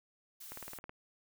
blue noise, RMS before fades -49 dBFS, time 0.4-0.79 s, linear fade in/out 10 ms
click train, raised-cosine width 0.5 ms, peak -30 dBFS, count 8, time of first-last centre 0.52-0.894 s, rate 18.7 Hz
effects none

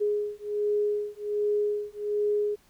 sine beating tone pair, 415.3 / 416.6 Hz, G#4 / G#4, 0 / +5 cents, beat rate 1.3 Hz, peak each -28 dBFS, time 0-2.56 s, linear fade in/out 20 ms, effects pink hiss -62 dBFS RMS until 2.69 s

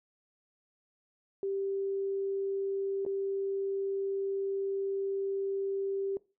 sine tone with dropouts, 392 Hz, G4, in tune, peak -30 dBFS, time 1.43-6.17 s, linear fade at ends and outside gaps 1 ms, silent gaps 3.051-3.063 s, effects noise-tail reverb RT60 0.3 s tail -21 dB re dry

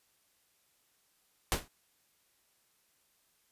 pink noise with exponential decay, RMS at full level -25 dBFS, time 1.52-1.68 s, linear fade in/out 0 ms, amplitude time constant 34 ms, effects white hiss -72 dBFS RMS until 3.51 s + resampled to 32000 Hz

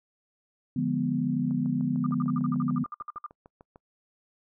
sine chord, D diminished seventh, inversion none, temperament equal, 146.83 / 174.61 / 207.7 / 246.9 Hz, D3 / F3 / Ab3 / Cb4, 0 / 0 / 0 / 0 cents, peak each -31 / -31 / -33 / -27 dBFS, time 0.76-2.84 s, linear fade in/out 5 ms
click train, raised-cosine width 1 ms, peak -35 dBFS, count 16, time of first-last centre 1.51-3.759 s, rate 6.67 Hz
sine tone bursts, 1205 Hz, D6, 44 cents sharp, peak -33 dBFS, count 16, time 2.04-3.263 s, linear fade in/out 2 ms, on 23 ms, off 57 ms
effects noise-tail reverb RT60 0.1 s tail -26 dB re dry

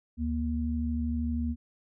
sine tone pair together, 74.65 / 236.7 Hz, D2 / A#3, +29 / +27 cents, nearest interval octave + minor sixth, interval 1998 cents, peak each -30 / -30 dBFS, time 0.17-1.56 s, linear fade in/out 50 ms, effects none

